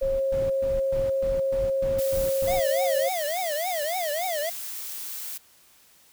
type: tone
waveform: sine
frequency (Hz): 540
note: C#5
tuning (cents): -45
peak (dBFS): -22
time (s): 0.01-3.09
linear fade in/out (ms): 10
type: noise bursts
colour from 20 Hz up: brown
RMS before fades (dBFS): -34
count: 9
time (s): 0.02-2.6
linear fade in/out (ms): 5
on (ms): 180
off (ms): 120
type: noise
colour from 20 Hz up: blue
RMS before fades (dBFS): -35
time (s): 1.98-5.38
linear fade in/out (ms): 10
type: tone with vibrato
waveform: square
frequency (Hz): 661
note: E5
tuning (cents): +5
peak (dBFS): -27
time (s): 2.47-4.5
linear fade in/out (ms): 10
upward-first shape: triangle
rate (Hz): 3.5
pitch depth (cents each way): 260
effects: white hiss -57 dBFS RMS until 6.12 s